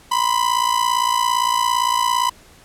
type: ring-modulated tone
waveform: 45% pulse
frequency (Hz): 999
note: B5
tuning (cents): +20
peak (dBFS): -13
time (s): 0.11-2.3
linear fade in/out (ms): 10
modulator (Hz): 28.8
effects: pink hiss -48 dBFS RMS until 2.64 s + low-pass 12000 Hz 12 dB/octave